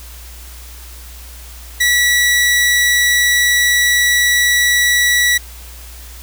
sawtooth tone, 1944 Hz, B6, 28 cents flat, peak -7 dBFS, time 1.8-5.38 s, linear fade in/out 10 ms, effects added 60 Hz sine -33 dBFS peak until 6.22 s + white hiss -38 dBFS RMS until 6.22 s

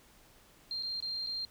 sine tone with dropouts, 4186 Hz, C8, in tune, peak -34 dBFS, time 0.71-1.45 s, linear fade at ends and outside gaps 1 ms, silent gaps 0.826-0.832 / 1.003-1.025 / 1.264-1.27 s, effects pink hiss -61 dBFS RMS until 1.5 s

